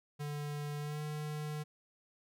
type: tone with pitch glide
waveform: square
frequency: 146.83 to 150.87 Hz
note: D3 to D3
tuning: 0 to +47 cents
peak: -38 dBFS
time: 0.19-1.64 s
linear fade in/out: 20 ms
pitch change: +47 cents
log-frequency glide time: 0.79-1.01 s
effects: none